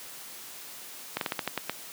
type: slowing click train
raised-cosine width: 0.3 ms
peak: -12 dBFS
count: 8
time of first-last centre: 1.17-1.696 s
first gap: 42 ms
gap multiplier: 1.19
effects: white hiss -44 dBFS RMS until 1.92 s + high-pass 150 Hz 12 dB/octave